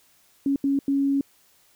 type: tone bursts at uneven times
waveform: sine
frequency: 277.2 Hz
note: C#4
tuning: in tune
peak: -19 dBFS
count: 3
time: 0.46-0.56 / 0.64-0.79 / 0.88-1.21 s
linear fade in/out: 2 ms
effects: white hiss -60 dBFS RMS until 1.75 s